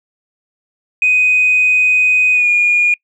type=tone with pitch glide; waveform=sine; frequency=2500 to 2433 Hz; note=D#7 to D#7; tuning=+8 to -39 cents; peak=-8 dBFS; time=1.02-2.94 s; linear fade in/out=2 ms; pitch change=-47 cents; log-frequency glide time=2.33-2.48 s; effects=noise-tail reverb RT60 0.1 s tail -26 dB re dry + tanh soft clip ceiling -4 dBFS